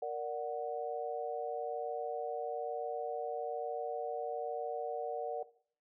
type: chord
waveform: sine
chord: Bb augmented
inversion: none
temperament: equal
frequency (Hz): 466.2 / 587.3 / 740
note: Bb4 / D5 / F#5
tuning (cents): 0 / 0 / 0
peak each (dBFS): -39 / -40 / -39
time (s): 0.02-5.43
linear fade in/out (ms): 5
effects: noise-tail reverb RT60 0.5 s tail -17 dB re dry